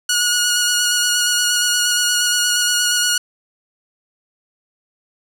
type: tone with vibrato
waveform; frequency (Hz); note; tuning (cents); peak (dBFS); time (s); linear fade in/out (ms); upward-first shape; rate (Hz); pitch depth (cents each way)
10% pulse; 1449; F#6; -37; -6; 0.09-3.18; 5; square; 8.5; 14
effects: none